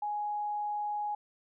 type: tone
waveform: sine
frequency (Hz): 833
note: G#5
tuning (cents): +5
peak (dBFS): -31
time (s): 0.02-1.15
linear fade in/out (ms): 5
effects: none

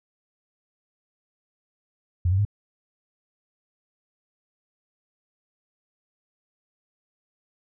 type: tone with pitch steps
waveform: sine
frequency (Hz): 88.3 / 95.19 / 102.61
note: F2 / F#2 / G#2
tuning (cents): +20 / +50 / -20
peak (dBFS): -18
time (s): 2.25-2.451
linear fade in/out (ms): 5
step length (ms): 67
effects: none

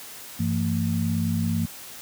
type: tone cluster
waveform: sine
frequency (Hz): 97.9 / 168.6 / 226.4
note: G2 / E3 / A3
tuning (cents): -2 / +39 / +50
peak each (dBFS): -26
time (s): 0.39-1.66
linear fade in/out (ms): 10
effects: white hiss -41 dBFS RMS until 2.01 s + high-pass 60 Hz 12 dB/octave

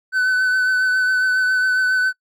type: tone with vibrato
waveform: triangle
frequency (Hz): 1510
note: F#6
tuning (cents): +35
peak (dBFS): -13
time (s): 0.12-2.13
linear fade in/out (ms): 50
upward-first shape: triangle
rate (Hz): 7.3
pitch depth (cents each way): 24
effects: noise-tail reverb RT60 0.1 s tail -25 dB re dry

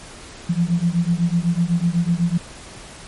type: beating tone pair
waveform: sine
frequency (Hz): 167.7 / 175.7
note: E3 / F3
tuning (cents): +30 / +11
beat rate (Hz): 8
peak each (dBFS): -19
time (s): 0.49-2.38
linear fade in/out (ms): 10
effects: pink hiss -39 dBFS RMS until 3.07 s + MP3 48 kbps

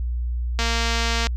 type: click train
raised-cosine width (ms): 0.2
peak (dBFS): -7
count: 158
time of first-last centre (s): 0.59-1.27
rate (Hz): 231
effects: added 60 Hz sine -22 dBFS peak until 1.36 s

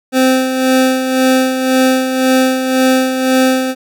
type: tone with tremolo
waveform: 25% pulse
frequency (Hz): 259.7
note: C4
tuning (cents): -13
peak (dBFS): -4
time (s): 0.12-3.75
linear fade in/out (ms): 50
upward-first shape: sine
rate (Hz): 1.9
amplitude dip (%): 55
effects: none

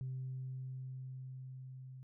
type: tone with level ramp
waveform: sine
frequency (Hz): 130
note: C3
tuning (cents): -11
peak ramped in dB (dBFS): -37 to -48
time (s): 0.01-2.03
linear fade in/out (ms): 0
effects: tanh soft clip ceiling -35 dBFS

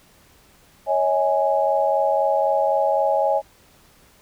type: chord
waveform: sine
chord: C# suspended second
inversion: none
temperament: equal with one note detuned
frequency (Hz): 554.4 / 638.3 / 830.6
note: C#5 / D#5 / G#5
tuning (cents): 0 / +44 / 0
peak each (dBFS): -21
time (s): 0.86-3.42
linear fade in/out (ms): 50
effects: pink hiss -54 dBFS RMS until 4.21 s

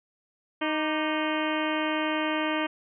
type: harmonic tone with a mistuned harmonic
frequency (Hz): 310.3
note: D#4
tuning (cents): -5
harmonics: 1 / 2 / 3 / 4 / 5 / 6 / 7 / 8 / 9 / 10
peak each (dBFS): -29 / -32 / -34 / -35 / -36 / -37 / -37 / -38 / -39 / -39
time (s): 0.61-2.67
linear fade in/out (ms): 10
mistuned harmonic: 4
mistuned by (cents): -77
effects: none

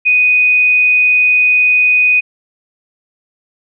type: tone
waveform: sine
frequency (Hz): 2489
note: D#7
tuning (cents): 0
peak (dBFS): -7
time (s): 0.05-2.21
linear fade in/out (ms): 20
effects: none

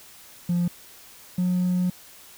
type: tone pair in turn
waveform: triangle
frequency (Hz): 174.61 / 180.56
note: F3 / F#3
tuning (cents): 0 / -42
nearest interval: minor second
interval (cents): 58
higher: second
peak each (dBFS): -17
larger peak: neither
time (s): 0.49-0.68 / 1.38-1.9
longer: second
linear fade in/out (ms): 5
effects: tanh soft clip ceiling -16 dBFS + white hiss -48 dBFS RMS until 2.37 s

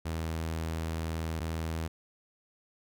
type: tone pair in turn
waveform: sawtooth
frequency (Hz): 81 / 81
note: E2 / E2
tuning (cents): -30 / -30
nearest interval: unison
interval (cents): 0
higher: neither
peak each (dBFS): -28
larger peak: neither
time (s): 0.05-1.4 / 1.4-1.88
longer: first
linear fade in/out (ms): 10
effects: none

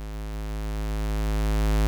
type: tone with level ramp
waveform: square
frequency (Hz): 52.8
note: G#1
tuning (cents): +29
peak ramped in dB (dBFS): -33 to -19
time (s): 0-1.87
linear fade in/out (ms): 0
effects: 9-bit

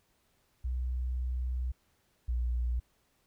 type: tone pair in turn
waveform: sine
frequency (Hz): 62.5 / 60.22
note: B1 / B1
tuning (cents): +21 / -43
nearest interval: minor second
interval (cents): 64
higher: first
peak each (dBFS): -30 / -28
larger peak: second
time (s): 0.64-1.72 / 2.28-2.8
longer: first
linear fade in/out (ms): 10
effects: pink hiss -72 dBFS RMS until 3.26 s

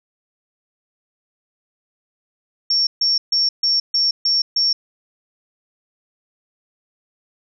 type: tone bursts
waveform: sine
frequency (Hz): 5480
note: F8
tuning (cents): -34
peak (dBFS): -14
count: 7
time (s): 2.7-4.73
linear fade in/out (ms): 5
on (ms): 170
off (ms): 140
effects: none

